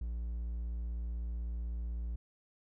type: tone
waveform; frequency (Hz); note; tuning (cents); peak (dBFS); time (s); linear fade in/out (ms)
triangle; 58; A#1; -8; -33; 0.01-2.16; 5
effects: none